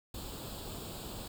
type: noise with comb filter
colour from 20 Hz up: pink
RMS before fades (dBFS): -43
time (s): 0.14-1.28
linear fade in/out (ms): 5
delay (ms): 0.25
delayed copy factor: +0.7
effects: none